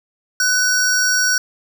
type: tone pair together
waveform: square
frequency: 1495 / 5644 Hz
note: F#6 / F8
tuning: +17 / +17 cents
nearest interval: octave + major seventh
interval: 2300 cents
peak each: -17 / -18 dBFS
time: 0.4-1.38 s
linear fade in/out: 2 ms
effects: none